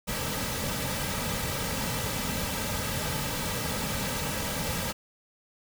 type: noise with comb filter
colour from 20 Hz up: pink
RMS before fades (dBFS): -31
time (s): 0.07-4.93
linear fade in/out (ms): 20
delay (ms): 2.8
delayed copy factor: -0.6
effects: none